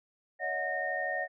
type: tone cluster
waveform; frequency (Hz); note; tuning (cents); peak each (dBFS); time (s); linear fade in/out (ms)
sine; 564 / 636 / 729 / 1840; C#5 / D#5 / F#5 / A#6; +30 / +38 / -26 / -23; -38 / -38 / -36 / -33; 0.39-1.28; 50
effects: none